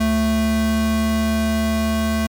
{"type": "tone pair together", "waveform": "square", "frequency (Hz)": [73.7, 220.9], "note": ["D2", "A3"], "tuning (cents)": [7, 7], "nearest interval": "octave + perfect fifth", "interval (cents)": 1900, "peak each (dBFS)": [-24, -18], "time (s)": [0, 2.27], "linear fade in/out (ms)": 10, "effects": ["MP3 96 kbps"]}